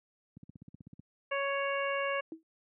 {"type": "click train", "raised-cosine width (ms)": 5, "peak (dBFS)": -33, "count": 11, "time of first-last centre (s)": [0.37, 0.995], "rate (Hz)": 16}
{"type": "harmonic tone", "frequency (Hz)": 556, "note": "C#5", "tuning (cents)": 5, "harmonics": [1, 2, 3, 4, 5], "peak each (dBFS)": [-33, -36, -38, -39, -40], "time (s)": [1.31, 2.21], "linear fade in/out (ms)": 10}
{"type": "tone with exponential decay", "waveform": "sine", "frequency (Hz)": 322.8, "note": "E4", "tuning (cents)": -36, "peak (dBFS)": -35, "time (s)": [2.32, 2.43], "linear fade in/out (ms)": 1, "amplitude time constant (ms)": 23}
{"effects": ["high-pass 150 Hz 12 dB/octave"]}